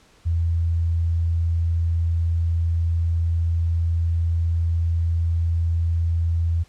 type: tone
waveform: sine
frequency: 83.6 Hz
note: E2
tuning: 25 cents sharp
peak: -18 dBFS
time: 0.25-6.64 s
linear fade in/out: 20 ms
effects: pink hiss -55 dBFS RMS until 6.68 s + low-pass 8000 Hz 12 dB/octave